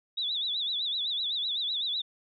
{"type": "tone with vibrato", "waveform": "sine", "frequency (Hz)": 3656, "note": "A#7", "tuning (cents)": -34, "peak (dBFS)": -28, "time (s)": [0.17, 2.02], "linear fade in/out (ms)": 10, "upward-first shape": "sine", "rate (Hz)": 7.9, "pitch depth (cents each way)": 140, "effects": []}